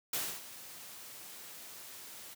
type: noise with ADSR envelope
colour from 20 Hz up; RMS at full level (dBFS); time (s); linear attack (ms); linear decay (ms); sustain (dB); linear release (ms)
white; -34; 0.13-2.35; 4; 270; -15; 22
effects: high-pass 100 Hz 12 dB/octave